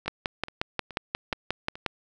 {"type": "two click trains", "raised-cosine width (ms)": 0.3, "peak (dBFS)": [-10, -24], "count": [11, 5], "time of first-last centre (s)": [[0.08, 1.863], [0.06, 1.755]], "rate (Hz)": [5.61, 2.36], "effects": []}